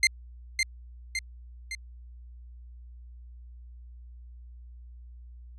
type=tone with echo; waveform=sawtooth; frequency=2093 Hz; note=C7; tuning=in tune; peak=-14 dBFS; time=0.03-0.07 s; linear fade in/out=2 ms; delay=560 ms; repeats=3; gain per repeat=-5 dB; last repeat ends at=1.75 s; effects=added 60 Hz sine -44 dBFS peak until 5.58 s + resampled to 22050 Hz